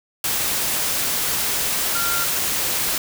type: tone in noise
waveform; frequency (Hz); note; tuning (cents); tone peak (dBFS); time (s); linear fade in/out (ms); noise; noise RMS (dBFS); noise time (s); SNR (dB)
sine; 1387; F6; -12; -24; 1.95-2.24; 2; white; -22; 0.24-2.98; -5
effects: none